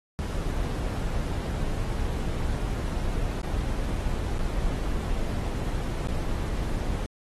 brown noise with dropouts, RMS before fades -28 dBFS, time 0.19-7.06 s, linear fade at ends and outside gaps 0 ms, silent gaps 3.415-3.432 / 4.384-4.392 / 6.071-6.084 s, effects AAC 32 kbps

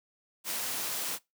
white noise, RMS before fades -34 dBFS, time 0.44-1.19 s, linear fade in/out 50 ms, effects noise-tail reverb RT60 0.2 s tail -22 dB re dry + high-pass 150 Hz 12 dB/octave

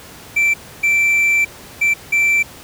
triangle tone bursts at uneven times, 2339 Hz, D7, 8 cents flat, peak -10 dBFS, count 4, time 0.36-0.54 / 0.83-1.45 / 1.81-1.94 / 2.12-2.43 s, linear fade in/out 10 ms, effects pink hiss -38 dBFS RMS until 2.63 s + high-pass 60 Hz 12 dB/octave

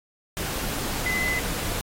sine tone in noise, 2024 Hz, B6, 42 cents sharp, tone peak -24 dBFS, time 1.06-1.39 s, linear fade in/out 0 ms, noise pink, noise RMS -30 dBFS, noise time 0.37-1.81 s, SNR +3 dB, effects AAC 48 kbps

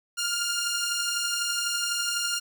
10% pulse beating tone pair, 1396.9 / 1408.9 Hz, F6 / F6, 0 / +15 cents, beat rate 12 Hz, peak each -24 / -19 dBFS, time 0.17-2.4 s, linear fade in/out 20 ms, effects none

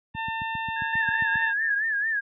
20% pulse tone, 900 Hz, A5, 39 cents sharp, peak -23 dBFS, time 0.14-1.54 s, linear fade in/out 50 ms
click train, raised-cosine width 5 ms, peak -24 dBFS, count 10, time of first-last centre 0.15-1.356 s, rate 7.46 Hz
sine tone with tremolo, 1653 Hz, G#6, 9 cents flat, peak -28 dBFS, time 0.76-1.84 s, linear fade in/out 5 ms, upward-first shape sine, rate 3.5 Hz, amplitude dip 100%
sine tone with vibrato, 1717 Hz, A6, 43 cents flat, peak -23 dBFS, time 0.92-2.21 s, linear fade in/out 20 ms, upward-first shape sine, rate 4.5 Hz, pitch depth 100 cents each way
effects high-pass 80 Hz 12 dB/octave + resampled to 11025 Hz

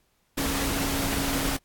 sine tone in noise, 275.5 Hz, C#4, 11 cents flat, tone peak -30 dBFS, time 0.37-1.57 s, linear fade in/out 10 ms, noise pink, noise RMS -28 dBFS, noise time 0.37-1.57 s, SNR -5 dB, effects pink hiss -69 dBFS RMS until 1.64 s + AAC 64 kbps

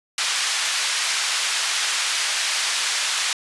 white band-pass noise, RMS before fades -23 dBFS, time 0.18-3.33 s, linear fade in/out 2 ms, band 1200 to 5900 Hz, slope 12 dB/octave, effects resampled to 24000 Hz

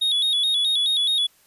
triangle tone with vibrato, 3563 Hz, A7, 21 cents sharp, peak -17 dBFS, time 0.01-1.27 s, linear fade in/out 10 ms, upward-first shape square, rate 4.7 Hz, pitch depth 78 cents each way, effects white hiss -58 dBFS RMS until 1.46 s + resampled to 32000 Hz

